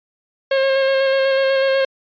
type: tone with vibrato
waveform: 45% pulse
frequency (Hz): 538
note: C5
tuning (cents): +48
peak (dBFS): -14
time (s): 0.51-1.85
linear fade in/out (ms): 5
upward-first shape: square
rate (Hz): 8.1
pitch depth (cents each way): 14
effects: resampled to 11025 Hz